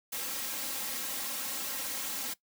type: noise with comb filter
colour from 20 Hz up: white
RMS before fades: -36 dBFS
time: 0.12-2.34 s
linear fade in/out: 10 ms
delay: 3.7 ms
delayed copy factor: +0.85
effects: noise-tail reverb RT60 0.1 s tail -19 dB re dry + high-pass 100 Hz 12 dB/octave